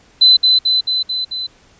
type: tone with echo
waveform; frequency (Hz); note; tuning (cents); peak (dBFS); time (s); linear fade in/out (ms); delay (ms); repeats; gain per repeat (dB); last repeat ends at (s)
sine; 4030; B7; +34; -5; 0.21-0.37; 10; 220; 5; -3; 1.47
effects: pink hiss -50 dBFS RMS until 1.79 s + resampled to 16000 Hz